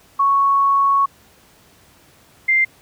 sine tone pair in turn, 1108.7 / 2093 Hz, C#6 / C7, 0 / 0 cents, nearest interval major seventh, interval 1100 cents, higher second, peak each -12 dBFS, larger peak neither, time 0.19-1.06 / 2.48-2.65 s, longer first, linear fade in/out 10 ms, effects pink hiss -51 dBFS RMS until 2.81 s + high-pass 60 Hz 12 dB/octave

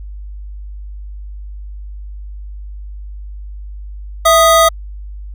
square tone pair together, 659.3 / 1244.5 Hz, E5 / D#6, 0 / 0 cents, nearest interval major seventh, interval 1100 cents, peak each -10 dBFS, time 4.25-4.69 s, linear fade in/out 10 ms, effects added 50 Hz sine -26 dBFS peak until 5.34 s

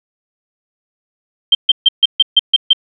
sine tone bursts, 3151 Hz, G7, 8 cents sharp, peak -4 dBFS, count 8, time 1.52-2.732 s, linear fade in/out 5 ms, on 29 ms, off 140 ms, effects none

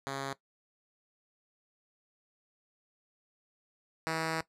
5% pulse tone pair in turn, 136.7 / 161.35 Hz, C#3 / E3, -24 / -37 cents, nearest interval minor third, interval 287 cents, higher second, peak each -24 / -20 dBFS, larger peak second, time 0.07-0.33 / 4.07-4.41 s, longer second, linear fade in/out 0 ms, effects noise-tail reverb RT60 0.1 s tail -17 dB re dry + low-pass 9000 Hz 12 dB/octave

